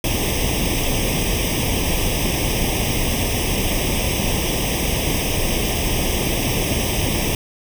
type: noise with comb filter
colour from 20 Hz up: pink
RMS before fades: -20 dBFS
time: 0.04-7.35 s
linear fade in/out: 2 ms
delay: 0.35 ms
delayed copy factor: +1
effects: none